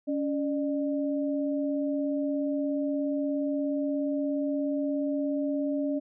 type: tone pair together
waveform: sine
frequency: 281.7 / 601.4 Hz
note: C#4 / D5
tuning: +28 / +41 cents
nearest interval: octave + minor second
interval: 1313 cents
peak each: -27 / -32 dBFS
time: 0.07-6 s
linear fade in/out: 20 ms
effects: none